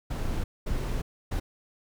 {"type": "noise bursts at uneven times", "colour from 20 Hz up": "brown", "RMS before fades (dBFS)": -29, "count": 3, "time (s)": [[0.1, 0.44], [0.66, 1.02], [1.31, 1.4]], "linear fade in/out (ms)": 10, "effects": []}